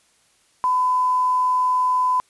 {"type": "tone with quantisation", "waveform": "sine", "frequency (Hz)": 1007, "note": "B5", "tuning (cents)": 33, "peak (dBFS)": -16, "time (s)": [0.64, 2.2], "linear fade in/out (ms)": 0, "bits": 7, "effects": ["white hiss -60 dBFS RMS until 2.29 s", "resampled to 24000 Hz"]}